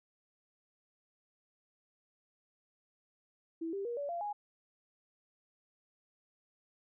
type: tone with pitch steps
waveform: sine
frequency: 328.4 / 395.1 / 475.3 / 571.8 / 687.9 / 827.5 Hz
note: E4 / G4 / A#4 / D5 / F5 / G#5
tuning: -6 / +14 / +34 / -46 / -26 / -6 cents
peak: -35 dBFS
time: 3.61-4.33 s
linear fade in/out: 10 ms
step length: 120 ms
effects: none